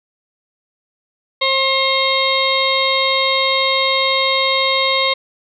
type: harmonic tone with a mistuned harmonic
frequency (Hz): 534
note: C5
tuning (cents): +35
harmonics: 1 / 2 / 4 / 5 / 6 / 7 / 8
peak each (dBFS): -20 / -20 / -19 / -30 / -25 / -20 / -24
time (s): 1.41-5.14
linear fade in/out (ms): 10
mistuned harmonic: 5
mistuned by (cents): +34
effects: none

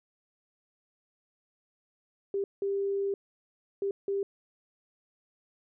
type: tone bursts at uneven times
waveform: sine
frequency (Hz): 396.3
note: G4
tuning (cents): +19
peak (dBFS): -27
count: 4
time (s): 2.34-2.44 / 2.62-3.14 / 3.82-3.91 / 4.08-4.23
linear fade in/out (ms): 2
effects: none

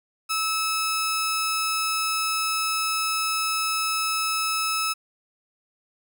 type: tone pair together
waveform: 25% pulse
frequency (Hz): 1300 / 5200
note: E6 / E8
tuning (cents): -24 / -24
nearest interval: 2 octaves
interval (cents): 2400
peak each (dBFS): -21 / -23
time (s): 0.29-4.94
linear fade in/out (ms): 20
effects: none

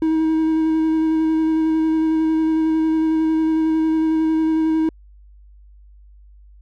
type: tone with vibrato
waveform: triangle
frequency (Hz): 318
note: D#4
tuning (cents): +38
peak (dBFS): -13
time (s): 0.02-4.89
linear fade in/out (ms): 2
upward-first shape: square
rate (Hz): 11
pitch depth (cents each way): 10
effects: added 50 Hz sine -43 dBFS peak until 6.61 s

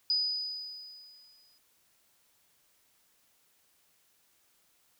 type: tone with exponential decay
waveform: sine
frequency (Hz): 4969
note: D#8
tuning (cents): -3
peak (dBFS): -24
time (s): 0.1-1.58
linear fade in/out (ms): 1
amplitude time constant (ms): 320
effects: white hiss -69 dBFS RMS until 4.99 s

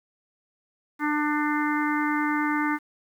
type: harmonic tone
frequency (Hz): 298.4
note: D4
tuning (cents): +28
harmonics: 1 / 3 / 4 / 5 / 6 / 7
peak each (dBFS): -25 / -30 / -31 / -32 / -33 / -33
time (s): 0.99-2.79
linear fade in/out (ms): 50
effects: 9-bit

